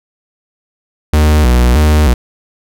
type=tone with vibrato; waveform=45% pulse; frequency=68.2 Hz; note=C#2; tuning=28 cents flat; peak=-6 dBFS; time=1.13-2.14 s; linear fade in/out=5 ms; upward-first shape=square; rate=1.6 Hz; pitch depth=190 cents each way; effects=none